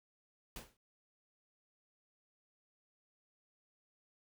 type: noise with exponential decay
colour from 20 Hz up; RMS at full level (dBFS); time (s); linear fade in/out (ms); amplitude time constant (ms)
pink; -43; 0.56-0.77; 2; 45
effects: none